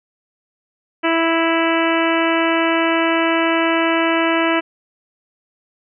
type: harmonic tone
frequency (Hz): 329.6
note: E4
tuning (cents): 0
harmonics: 1 / 2 / 3 / 4 / 5 / 6 / 7 / 8 / 9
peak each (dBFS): -18 / -21 / -23 / -24 / -25 / -26 / -26 / -27 / -28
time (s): 1.03-4.61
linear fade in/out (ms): 20
effects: none